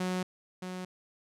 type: tone with echo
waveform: sawtooth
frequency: 183.4 Hz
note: F#3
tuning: 15 cents flat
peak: -26 dBFS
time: 0-0.23 s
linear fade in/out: 5 ms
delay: 620 ms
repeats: 1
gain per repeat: -7 dB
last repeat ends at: 0.85 s
effects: low-pass 10000 Hz 12 dB/octave